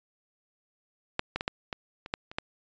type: clicks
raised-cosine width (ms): 0.3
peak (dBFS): -10 / -14 / -16 / -12 / -18 / -25 / -12 / -27 / -13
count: 9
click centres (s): 1.194 / 1.36 / 1.409 / 1.479 / 1.728 / 2.061 / 2.139 / 2.315 / 2.385
effects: resampled to 16000 Hz